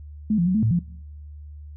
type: tone with pitch steps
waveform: sine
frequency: 214.3 / 172.2 / 183.9 / 217.3 / 111.3 / 173.5 Hz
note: A3 / F3 / F#3 / A3 / A2 / F3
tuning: -45 / -24 / -10 / -21 / +20 / -11 cents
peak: -17 dBFS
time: 0.3-0.792 s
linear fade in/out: 5 ms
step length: 82 ms
effects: noise-tail reverb RT60 0.9 s tail -23 dB re dry + added 74 Hz sine -37 dBFS peak until 1.76 s